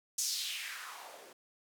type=noise with band-pass filter sweep; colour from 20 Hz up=blue; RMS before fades=-40 dBFS; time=0.18-1.33 s; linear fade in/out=5 ms; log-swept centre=6800 to 380 Hz; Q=2.8; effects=none